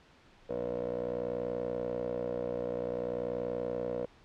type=tone with band-pass filter; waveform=15% pulse; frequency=60.5 Hz; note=B1; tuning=35 cents flat; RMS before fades=-35 dBFS; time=0.49-4.06 s; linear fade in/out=10 ms; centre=480 Hz; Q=7.4; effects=pink hiss -60 dBFS RMS until 4.24 s + low-pass 4000 Hz 12 dB/octave